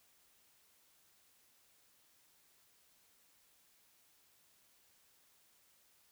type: silence
effects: white hiss -70 dBFS RMS until 6.11 s